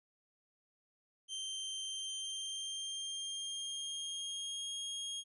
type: tone with pitch glide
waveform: sawtooth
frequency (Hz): 3136 to 3260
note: G7 to G#7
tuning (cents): 0 to -33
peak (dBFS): -36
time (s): 1.28-5.24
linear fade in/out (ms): 50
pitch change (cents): +67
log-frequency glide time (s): 1.82-4.71
effects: resampled to 24000 Hz